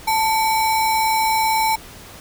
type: tone with sample-and-hold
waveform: sine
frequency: 884 Hz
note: A5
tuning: 8 cents sharp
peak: -15 dBFS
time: 0.07-1.76 s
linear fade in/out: 10 ms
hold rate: 3150 Hz
effects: pink hiss -40 dBFS RMS until 2.2 s